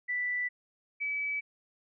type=tone pair in turn; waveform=sine; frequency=1975.5 / 2292 Hz; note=B6 / D7; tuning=0 / -43 cents; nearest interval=minor third; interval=257 cents; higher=second; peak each=-29 / -30 dBFS; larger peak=first; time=0.08-0.49 / 1-1.41 s; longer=neither; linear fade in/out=20 ms; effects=none